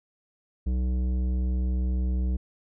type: tone with tanh clipping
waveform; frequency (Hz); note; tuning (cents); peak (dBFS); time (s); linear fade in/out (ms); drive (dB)
sine; 62.6; B1; +24; -25; 0.66-2.37; 10; 12
effects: none